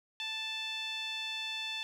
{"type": "tone with band-pass filter", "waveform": "sawtooth", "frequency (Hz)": 880, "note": "A5", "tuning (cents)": 0, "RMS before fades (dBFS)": -38, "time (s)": [0.2, 1.83], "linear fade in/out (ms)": 0, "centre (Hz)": 3200, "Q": 6.4, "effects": []}